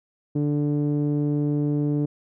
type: tone with low-pass filter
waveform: sawtooth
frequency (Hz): 146.83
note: D3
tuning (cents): 0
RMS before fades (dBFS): -23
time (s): 0.35-2.06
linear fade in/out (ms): 10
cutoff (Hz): 350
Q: 2.5
effects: none